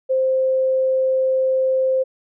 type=tone; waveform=sine; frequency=523.3 Hz; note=C5; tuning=in tune; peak=-15 dBFS; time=0.09-2.04 s; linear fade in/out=20 ms; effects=none